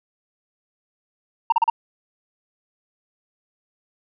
sine tone bursts, 920 Hz, A#5, 23 cents flat, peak -10 dBFS, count 4, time 1.5-1.7 s, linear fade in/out 5 ms, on 23 ms, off 36 ms, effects tanh soft clip ceiling -12 dBFS

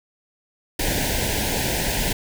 pink band-stop noise, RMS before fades -23 dBFS, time 0.79-2.13 s, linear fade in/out 5 ms, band 970 to 1500 Hz, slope 96 dB/octave, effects none

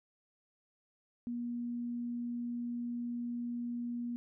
sine tone, 239.4 Hz, A#3, 46 cents sharp, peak -35 dBFS, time 1.27-4.16 s, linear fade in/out 0 ms, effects none

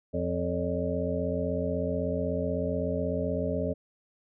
harmonic tone with a mistuned harmonic, 87.31 Hz, F2, in tune, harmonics 1 / 2 / 3 / 5 / 6 / 7, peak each -34 / -34 / -34 / -34 / -34 / -34 dBFS, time 0.13-3.74 s, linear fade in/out 20 ms, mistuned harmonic 6, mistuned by +100 cents, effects none

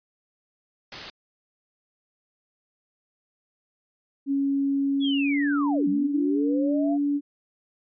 white noise, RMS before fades -35 dBFS, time 0.92-1.1 s, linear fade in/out 2 ms
sine tone with pitch glide, 277.2 to 286.8 Hz, C#4 to D4, 0 to -41 cents, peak -21 dBFS, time 4.26-7.21 s, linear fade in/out 50 ms, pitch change +59 cents, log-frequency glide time 5.14-5.45 s
sine linear two-way sweep, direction down then up, 3452 to 178.1 to 710 Hz, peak -28 dBFS, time 5-6.98 s, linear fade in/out 50 ms, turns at 5.88 s
effects resampled to 11025 Hz

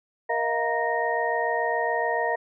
sine tone cluster, 468.3 / 637 / 704 / 937 / 1857 Hz, A#4 / D#5 / F5 / A#5 / A#6, +8 / +41 / +14 / +9 / -7 cents, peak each -29 dBFS, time 0.29-2.36 s, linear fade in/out 10 ms, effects none

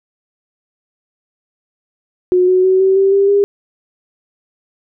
sine tone with pitch steps, 363.1 / 369.4 / 375.9 / 382.5 / 389.2 / 396 / 402.9 Hz, F#4 / F#4 / F#4 / G4 / G4 / G4 / G4, -33 / -3 / +27 / -42 / -12 / +18 / +48 cents, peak -8 dBFS, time 2.32-3.44 s, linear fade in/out 0 ms, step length 160 ms, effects none

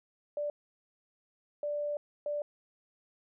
sine tone bursts at uneven times, 587.3 Hz, D5, in tune, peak -31 dBFS, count 3, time 0.37-0.5 / 1.63-1.97 / 2.26-2.42 s, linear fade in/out 2 ms, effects none

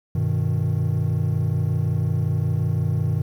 triangle chord, G augmented, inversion none, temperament equal, 98 / 123.47 / 155.56 Hz, G2 / B2 / D#3, 0 / 0 / 0 cents, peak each -21 dBFS, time 0.15-3.22 s, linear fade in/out 5 ms, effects tanh soft clip ceiling -11 dBFS + 9-bit

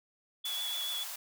sine tone with vibrato, 3407 Hz, G#7, 44 cents sharp, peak -34 dBFS, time 0.44-1.04 s, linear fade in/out 10 ms, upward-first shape triangle, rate 7 Hz, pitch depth 26 cents each way
white high-pass noise, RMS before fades -41 dBFS, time 0.45-1.16 s, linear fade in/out 5 ms, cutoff 580 Hz, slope 96 dB/octave
effects none

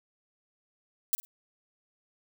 violet noise with echo, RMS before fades -25 dBFS, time 1.13-1.15 s, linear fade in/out 0 ms, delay 50 ms, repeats 2, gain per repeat -15 dB, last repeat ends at 1.25 s, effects none

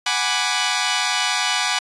10% pulse chord, G# half-diminished seventh, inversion third, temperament equal, 740 / 830.6 / 987.8 / 1174.7 Hz, F#5 / G#5 / B5 / D6, 0 / 0 / 0 / 0 cents, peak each -16 dBFS, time 0.06-1.79 s, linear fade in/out 5 ms, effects resampled to 22050 Hz

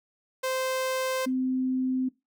sawtooth / sine tone pair in turn, 520 / 258.1 Hz, C5 / C4, -11 / -23 cents, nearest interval octave, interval 1212 cents, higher first, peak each -23 / -24 dBFS, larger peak first, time 0.43-1.26 / 1.26-2.09 s, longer neither, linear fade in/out 10 ms, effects noise-tail reverb RT60 0.2 s tail -19 dB re dry

